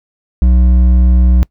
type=tone with hard clipping; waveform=sine; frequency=61.7 Hz; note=B1; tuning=1 cent flat; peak=-7 dBFS; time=0.42-1.43 s; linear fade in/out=0 ms; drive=7 dB; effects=noise-tail reverb RT60 0.1 s tail -23 dB re dry